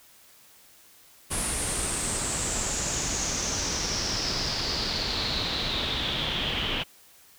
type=noise with low-pass filter sweep; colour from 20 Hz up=pink; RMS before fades=-29 dBFS; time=1.3-6.84 s; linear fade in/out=20 ms; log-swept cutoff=9900 to 3000 Hz; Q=6.3; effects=white hiss -55 dBFS RMS until 7.38 s